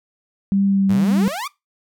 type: tone with vibrato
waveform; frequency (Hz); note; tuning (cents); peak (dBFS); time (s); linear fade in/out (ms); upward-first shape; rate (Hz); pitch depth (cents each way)
sine; 196; G3; 0; -14; 0.52-1.28; 0; triangle; 2.1; 16
type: exponential sweep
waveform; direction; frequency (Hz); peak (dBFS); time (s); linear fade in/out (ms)
sawtooth; up; 92.5 to 1244.5; -21; 0.89-1.48; 10
effects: noise-tail reverb RT60 0.2 s tail -21 dB re dry